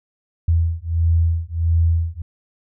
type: beating tone pair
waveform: sine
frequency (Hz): 82.41 / 83.91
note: E2 / E2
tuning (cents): 0 / +31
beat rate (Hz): 1.5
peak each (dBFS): -18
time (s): 0.48-2.22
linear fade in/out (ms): 5
effects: none